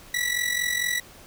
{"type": "tone with amplitude modulation", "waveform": "sawtooth", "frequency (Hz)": 1951, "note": "B6", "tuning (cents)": -22, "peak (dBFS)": -17, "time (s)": [0.14, 1], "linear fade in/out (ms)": 5, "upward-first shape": "sine", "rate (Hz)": 44.4, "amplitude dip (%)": 70, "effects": ["pink hiss -48 dBFS RMS until 1.26 s"]}